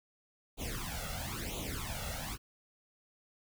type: noise with flanger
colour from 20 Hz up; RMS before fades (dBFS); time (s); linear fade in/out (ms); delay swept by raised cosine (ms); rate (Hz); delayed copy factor
pink; -39; 0.57-2.38; 50; 0.29 to 1.49; 1; +0.9
effects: none